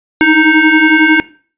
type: tone with frequency modulation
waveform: sine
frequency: 940 Hz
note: A#5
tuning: 14 cents sharp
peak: -5 dBFS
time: 0.21-1.2 s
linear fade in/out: 0 ms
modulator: 623 Hz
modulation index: 2.2
effects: noise-tail reverb RT60 0.4 s tail -19 dB re dry + resampled to 8000 Hz